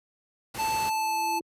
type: noise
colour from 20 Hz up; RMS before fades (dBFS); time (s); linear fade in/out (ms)
pink; -37; 0.54-0.9; 10
type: tone with pitch glide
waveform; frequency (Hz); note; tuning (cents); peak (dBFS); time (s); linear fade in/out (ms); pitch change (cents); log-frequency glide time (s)
square; 880 to 872.4; A5 to A5; 0 to -15; -26; 0.58-1.4; 20; -15; 0.72-1.16
type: tone with exponential growth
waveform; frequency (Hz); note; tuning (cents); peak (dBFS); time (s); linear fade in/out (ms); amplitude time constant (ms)
sine; 337.3; E4; +40; -32; 0.58-1.41; 2; 180
effects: high-pass 80 Hz 12 dB/octave + resampled to 32000 Hz